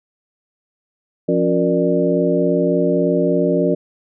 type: tone cluster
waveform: sine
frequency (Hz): 174.9 / 277.1 / 360.5 / 466 / 595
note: F3 / C#4 / F#4 / A#4 / D5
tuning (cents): +3 / -1 / -45 / -1 / +22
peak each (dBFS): -20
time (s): 1.28-3.75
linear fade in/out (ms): 10
effects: none